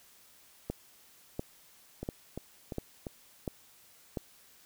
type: two click trains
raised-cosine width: 2 ms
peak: -20 / -24 dBFS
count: 6 / 4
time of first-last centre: 0.7-4.172 / 2.03-3.068 s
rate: 1.44 / 2.89 Hz
effects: white hiss -60 dBFS RMS until 4.65 s